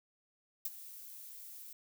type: noise with ADSR envelope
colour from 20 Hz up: violet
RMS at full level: -35 dBFS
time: 0.65-1.73 s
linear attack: 4 ms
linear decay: 33 ms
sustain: -15 dB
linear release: 3 ms
effects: none